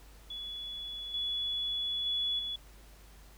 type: tone with level steps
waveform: sine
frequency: 3405 Hz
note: G#7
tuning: 42 cents sharp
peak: -38 / -31 / -29 / -34 dBFS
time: 0.3-2.56 s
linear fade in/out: 5 ms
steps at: 1.14 / 2.06 / 2.39 s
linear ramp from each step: 2 ms
effects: added 50 Hz sine -53 dBFS peak until 3.37 s + pink hiss -59 dBFS RMS until 3.37 s